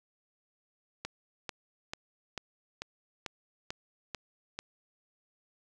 click train, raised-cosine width 0.2 ms, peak -19 dBFS, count 9, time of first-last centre 1.05-4.59 s, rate 2.26 Hz, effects none

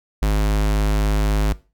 square tone, 51.91 Hz, G#1, in tune, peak -16 dBFS, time 0.22-1.53 s, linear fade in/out 5 ms, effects noise-tail reverb RT60 0.3 s tail -18 dB re dry

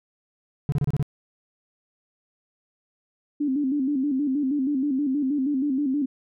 triangle tone bursts, 144 Hz, D3, 34 cents flat, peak -17 dBFS, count 6, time 0.69-1.027 s, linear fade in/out 0 ms, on 32 ms, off 29 ms
sine tone with vibrato, 277.2 Hz, C#4, in tune, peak -21 dBFS, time 3.4-6.06 s, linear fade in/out 10 ms, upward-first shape square, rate 6.3 Hz, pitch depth 95 cents each way
effects none

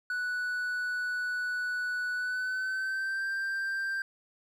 triangle tone with pitch glide, 1480 to 1577.1 Hz, F#6 to G6, 0 to +10 cents, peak -28 dBFS, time 0.1-4.02 s, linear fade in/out 2 ms, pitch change +110 cents, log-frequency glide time 2.14-3.27 s, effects none

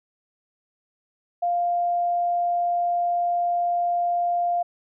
sine tone, 699 Hz, F5, 1 cent sharp, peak -20 dBFS, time 1.42-4.63 s, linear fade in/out 10 ms, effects none

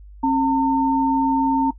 sine tone pair together, 269.6 / 906.8 Hz, C#4 / A#5, -48 / -48 cents, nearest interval octave + major sixth, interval 2100 cents, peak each -18 dBFS, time 0.23-1.71 s, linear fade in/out 10 ms, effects noise-tail reverb RT60 0.1 s tail -18 dB re dry + added 50 Hz sine -39 dBFS peak until 1.78 s

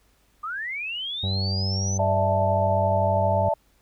sine linear sweep, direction up, 1174.7 to 6170 Hz, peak -28 dBFS, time 0.43-1.98 s, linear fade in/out 10 ms
harmonic tone, 96.3 Hz, G2, 30 cents flat, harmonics 1 / 2 / 4 / 5 / 6 / 7 / 8 / 9, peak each -24 / -32 / -42 / -44 / -42 / -47 / -45 / -49 dBFS, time 1.23-3.49 s, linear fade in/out 5 ms
sine chord, D suspended second, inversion none, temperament equal, 587.3 / 659.3 / 880 Hz, D5 / E5 / A5, 0 / 0 / 0 cents, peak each -25 / -24 / -25 dBFS, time 1.99-3.54 s, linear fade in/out 5 ms
effects added 50 Hz sine -64 dBFS peak until 3.81 s + pink hiss -64 dBFS RMS until 3.81 s

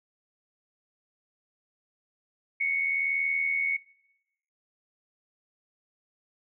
sine tone pair together, 2136 / 2217 Hz, C7 / C#7, +35 / 0 cents, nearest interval minor second, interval 65 cents, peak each -33 / -25 dBFS, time 2.6-3.77 s, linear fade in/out 10 ms, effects noise-tail reverb RT60 0.9 s tail -22 dB re dry

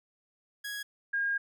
sawtooth / sine tone pair in turn, 1661.2 / 1621.4 Hz, G#6 / G#6, 0 / -42 cents, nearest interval unison, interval 42 cents, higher first, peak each -32 / -27 dBFS, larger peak second, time 0.64-0.83 / 1.13-1.38 s, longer second, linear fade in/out 10 ms, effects none

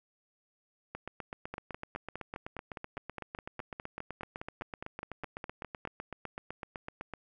two click trains, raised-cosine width 0.5 ms, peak -24 / -24 dBFS, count 50 / 22, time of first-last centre 0.95-7.137 / 1.54-5.852 s, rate 7.92 / 4.87 Hz, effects none

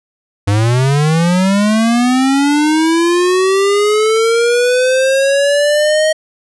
square linear sweep, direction up, 98 to 630 Hz, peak -10 dBFS, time 0.47-6.13 s, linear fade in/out 10 ms, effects resampled to 24000 Hz

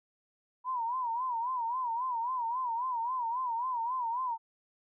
sine tone with vibrato, 971 Hz, B5, 30 cents flat, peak -30 dBFS, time 0.64-4.38 s, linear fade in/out 50 ms, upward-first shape sine, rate 3.7 Hz, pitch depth 120 cents each way, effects none

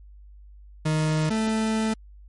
40% pulse tone pair in turn, 155.56 / 220 Hz, D#3 / A3, 0 / 0 cents, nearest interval tritone, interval 600 cents, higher second, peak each -20 / -21 dBFS, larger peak first, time 0.85-1.3 / 1.3-1.94 s, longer second, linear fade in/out 10 ms, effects added 50 Hz sine -44 dBFS peak until 2.28 s + MP3 48 kbps

